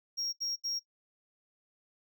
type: tone bursts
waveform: triangle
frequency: 5588 Hz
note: F8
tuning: in tune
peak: -31 dBFS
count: 3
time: 0.17-0.796 s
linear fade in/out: 20 ms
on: 160 ms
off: 73 ms
effects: noise-tail reverb RT60 0.1 s tail -18 dB re dry